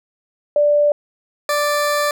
sine / 20% pulse tone pair in turn, 587.3 / 587.3 Hz, D5 / D5, 0 / 0 cents, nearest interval unison, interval 0 cents, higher neither, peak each -11 dBFS, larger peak neither, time 0.56-0.92 / 1.49-2.11 s, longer second, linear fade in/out 2 ms, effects none

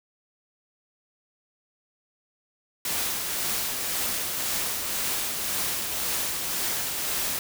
white noise with tremolo, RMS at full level -27 dBFS, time 2.85-7.39 s, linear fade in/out 2 ms, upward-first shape triangle, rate 1.9 Hz, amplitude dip 35%, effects none

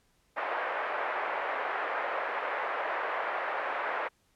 pink band-pass noise, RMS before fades -33 dBFS, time 0.36-4.09 s, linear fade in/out 20 ms, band 540 to 2000 Hz, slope 24 dB/octave, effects pink hiss -70 dBFS RMS until 4.35 s + low-pass 12000 Hz 12 dB/octave

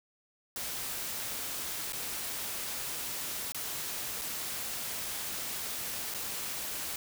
white noise with dropouts, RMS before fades -37 dBFS, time 0.56-6.96 s, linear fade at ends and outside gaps 1 ms, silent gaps 1.923-1.931 / 3.521-3.546 / 4.214-4.218 / 6.14-6.146 s, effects none

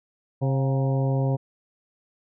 harmonic tone with a mistuned harmonic, 134.3 Hz, C3, 46 cents sharp, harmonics 1 / 2 / 3 / 4 / 5 / 6 / 7, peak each -21 / -31 / -33 / -31 / -37 / -41 / -40 dBFS, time 0.41-1.37 s, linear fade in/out 20 ms, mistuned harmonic 5, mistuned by +72 cents, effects none

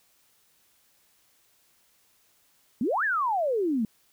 sine exponential two-way sweep, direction up then down, 207.7 to 1813 to 207.7 Hz, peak -23 dBFS, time 2.81-3.85 s, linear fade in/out 2 ms, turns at 3.04 s, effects white hiss -65 dBFS RMS until 4.12 s

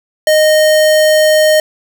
square tone, 618 Hz, D#5, 12 cents flat, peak -7 dBFS, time 0.27-1.6 s, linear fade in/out 2 ms, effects none

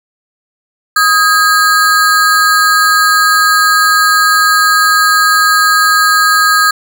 square ring-modulated tone, 1441 Hz, F#6, 46 cents flat, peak -4 dBFS, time 0.96-6.71 s, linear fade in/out 5 ms, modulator 185 Hz, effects none

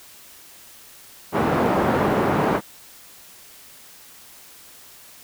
pink band-pass noise, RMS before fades -20 dBFS, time 1.32-2.61 s, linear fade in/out 50 ms, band 190 to 1100 Hz, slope 12 dB/octave, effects white hiss -46 dBFS RMS until 5.23 s

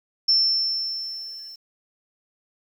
sine tone with level ramp, 5360 Hz, E8, 28 cents sharp, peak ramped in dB -14 to -38 dBFS, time 0.28-1.56 s, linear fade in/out 10 ms, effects 9-bit

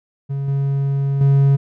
triangle tone with level steps, 138.59 Hz, C#3, in tune, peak -18 / -14 / -8 dBFS, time 0.29-1.57 s, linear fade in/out 20 ms, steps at 0.48 / 1.21 s, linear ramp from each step 2 ms, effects none

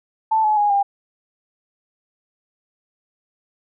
sine tone with pitch steps, 881 / 853.5 / 826.8 / 800.9 Hz, A5 / G#5 / G#5 / G5, +2 / +47 / -8 / +37 cents, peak -14 dBFS, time 0.31-0.83 s, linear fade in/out 10 ms, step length 130 ms, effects none

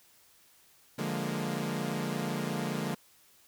sawtooth chord, Bb dominant seventh, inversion first, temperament equal with one note detuned, 146.83 / 175.52 / 207.7 / 233.1 Hz, D3 / F3 / Ab3 / Bb3, 0 / +9 / 0 / 0 cents, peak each -33 dBFS, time 0.98-2.95 s, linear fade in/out 10 ms, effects white hiss -62 dBFS RMS until 3.47 s

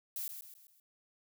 violet noise with echo, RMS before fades -39 dBFS, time 0.16-0.28 s, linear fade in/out 2 ms, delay 130 ms, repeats 4, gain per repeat -7 dB, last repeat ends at 0.8 s, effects none

